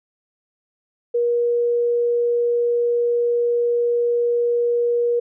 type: tone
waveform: sine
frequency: 476.8 Hz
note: A#4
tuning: 39 cents sharp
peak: -16 dBFS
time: 1.14-5.2 s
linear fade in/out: 10 ms
effects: none